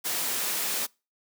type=noise; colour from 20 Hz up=white; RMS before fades=-29 dBFS; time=0.04-0.87 s; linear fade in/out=20 ms; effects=noise-tail reverb RT60 0.3 s tail -26 dB re dry + high-pass 200 Hz 12 dB/octave